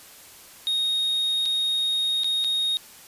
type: tone with dropouts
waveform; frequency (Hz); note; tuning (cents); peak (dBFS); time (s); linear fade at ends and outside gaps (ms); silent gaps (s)
triangle; 3729; A#7; 0; -20; 0.67-2.77; 0; 1.455-1.459 / 2.235-2.244 / 2.441-2.445
effects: white hiss -47 dBFS RMS until 3.07 s + resampled to 32000 Hz